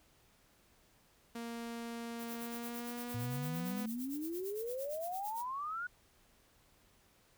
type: tone with pitch glide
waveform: sawtooth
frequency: 233.1 to 248.4 Hz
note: A#3 to B3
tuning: 0 to +10 cents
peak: -37 dBFS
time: 1.35-3.86 s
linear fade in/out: 5 ms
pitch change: +110 cents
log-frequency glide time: 2.38-3.59 s
type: noise with tremolo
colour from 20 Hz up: violet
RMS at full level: -46 dBFS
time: 2.18-5.46 s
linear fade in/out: 50 ms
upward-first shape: sine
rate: 8.8 Hz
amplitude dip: 85%
type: exponential sweep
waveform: sine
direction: up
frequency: 110.4 to 1480 Hz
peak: -37 dBFS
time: 3.14-5.87 s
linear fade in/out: 5 ms
effects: pink hiss -68 dBFS RMS until 7.37 s